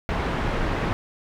pink low-pass noise, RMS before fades -25 dBFS, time 0.09-0.93 s, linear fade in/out 0 ms, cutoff 2000 Hz, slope 12 dB/octave, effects none

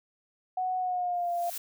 sine tone with pitch glide, 740 to 694.4 Hz, F#5 to F5, 0 to -10 cents, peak -27 dBFS, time 0.57-1.5 s, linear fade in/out 5 ms, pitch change -110 cents, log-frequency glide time 0.78-1.31 s
blue noise with exponential growth, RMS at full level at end -34 dBFS, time 1.13-1.58 s, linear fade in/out 5 ms, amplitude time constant 97 ms
effects none

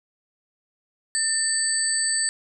sine tone cluster, 1792 / 4565 / 7930 / 8340 Hz, A6 / D8 / B8 / C9, +31 / -50 / +6 / -7 cents, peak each -28 / -27 / -26 / -25 dBFS, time 1.15-2.29 s, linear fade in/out 0 ms, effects none

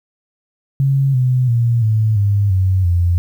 sine tone with pitch steps, 136.7 / 126.81 / 117.64 / 109.13 / 101.23 / 93.91 / 87.12 Hz, C#3 / B2 / A#2 / A2 / G#2 / F#2 / F2, -24 / +46 / +16 / -14 / -44 / +26 / -4 cents, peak -11 dBFS, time 0.8-3.18 s, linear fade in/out 0 ms, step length 340 ms, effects 8-bit

